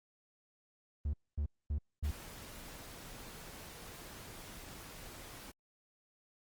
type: tone bursts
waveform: triangle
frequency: 73.5 Hz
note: D2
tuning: 2 cents sharp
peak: -30 dBFS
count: 4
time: 1.05-2.11 s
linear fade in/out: 5 ms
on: 85 ms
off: 240 ms
type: noise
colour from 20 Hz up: pink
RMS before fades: -50 dBFS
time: 2.03-5.52 s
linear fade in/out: 20 ms
effects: Opus 32 kbps